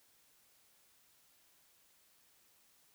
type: silence
effects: white hiss -69 dBFS RMS until 2.94 s